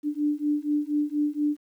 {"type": "beating tone pair", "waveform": "sine", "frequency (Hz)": [293.7, 297.9], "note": ["D4", "D4"], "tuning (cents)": [0, 25], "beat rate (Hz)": 4.2, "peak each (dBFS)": -26, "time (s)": [0.03, 1.57], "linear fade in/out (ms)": 50, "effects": ["10-bit"]}